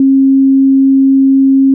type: tone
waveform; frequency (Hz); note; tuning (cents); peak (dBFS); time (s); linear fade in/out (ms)
sine; 269.6; C#4; -48; -4; 0-1.74; 2
effects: none